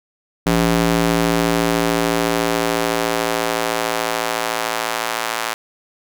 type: tone with high-pass filter sweep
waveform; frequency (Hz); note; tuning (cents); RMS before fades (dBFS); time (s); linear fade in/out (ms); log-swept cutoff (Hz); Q
square; 56.9; A#1; -41; -19; 0.46-5.54; 5; 170 to 970; 0.9
effects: none